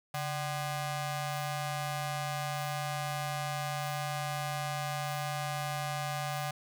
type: ring-modulated tone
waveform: sawtooth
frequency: 450.4 Hz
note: A4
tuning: 40 cents sharp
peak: -26 dBFS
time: 0.14-6.51 s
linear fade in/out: 5 ms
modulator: 309 Hz
effects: none